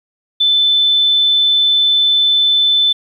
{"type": "tone", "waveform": "sine", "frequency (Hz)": 3520, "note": "A7", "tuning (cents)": 0, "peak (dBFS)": -9, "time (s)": [0.4, 2.93], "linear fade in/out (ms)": 10, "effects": ["8-bit"]}